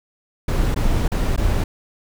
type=noise with dropouts; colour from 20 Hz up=brown; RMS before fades=-18 dBFS; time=0.48-1.64 s; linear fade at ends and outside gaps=5 ms; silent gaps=0.745-0.761 / 1.08-1.117 / 1.363-1.376 s; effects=none